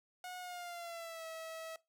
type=tone with pitch glide; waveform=sawtooth; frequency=727 to 647.7 Hz; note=F#5 to E5; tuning=-31 to -31 cents; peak=-40 dBFS; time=0.24-1.76 s; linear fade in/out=2 ms; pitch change=-200 cents; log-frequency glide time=0.39-1.26 s; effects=noise-tail reverb RT60 0.2 s tail -19 dB re dry